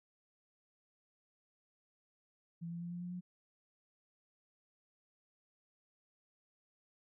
sine tone with pitch steps, 168.4 / 170.55 / 172.73 / 174.94 / 177.18 / 179.45 Hz, E3 / F3 / F3 / F3 / F3 / F3, +37 / -41 / -19 / +3 / +25 / +47 cents, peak -40 dBFS, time 2.61-3.21 s, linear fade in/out 20 ms, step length 100 ms, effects none

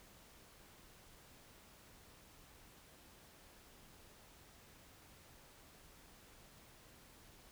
silence, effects pink hiss -62 dBFS RMS until 7.51 s

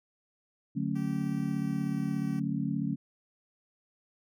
sine chord, D major seventh, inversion none, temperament just, 146.83 / 183.54 / 220.2 / 275.3 Hz, D3 / F#3 / A3 / C#4, 0 / -14 / +2 / -12 cents, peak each -34 dBFS, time 0.75-2.96 s, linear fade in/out 20 ms
10% pulse tone with pitch glide, 387.6 to 382.9 Hz, G4 to G4, -20 to -41 cents, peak -40 dBFS, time 0.95-2.4 s, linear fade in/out 10 ms, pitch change -21 cents, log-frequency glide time 1.38-2.27 s
effects none

